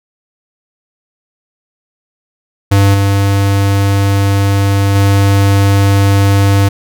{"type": "tone with level steps", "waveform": "square", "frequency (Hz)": 99.2, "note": "G2", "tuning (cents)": 21, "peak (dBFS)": [-6, -9, -7], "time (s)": [2.71, 6.69], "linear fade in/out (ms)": 10, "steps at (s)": [2.94, 4.95], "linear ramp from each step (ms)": 5, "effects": []}